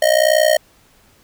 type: tone with amplitude modulation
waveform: square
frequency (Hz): 622.3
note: D#5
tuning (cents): 0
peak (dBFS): -8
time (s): 0.02-0.57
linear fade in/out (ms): 5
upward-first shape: sine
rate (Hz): 61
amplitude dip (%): 90
effects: pink hiss -53 dBFS RMS until 1.23 s